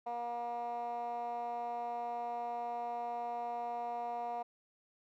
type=tone with band-pass filter; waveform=15% pulse; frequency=238.1 Hz; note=A#3; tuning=37 cents sharp; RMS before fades=-39 dBFS; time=0.06-4.43 s; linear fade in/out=10 ms; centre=790 Hz; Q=4.8; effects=none